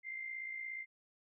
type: tone with amplitude modulation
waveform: sine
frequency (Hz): 2093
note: C7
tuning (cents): 0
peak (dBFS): -38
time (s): 0.03-0.86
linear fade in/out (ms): 50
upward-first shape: sine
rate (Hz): 57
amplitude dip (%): 55
effects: none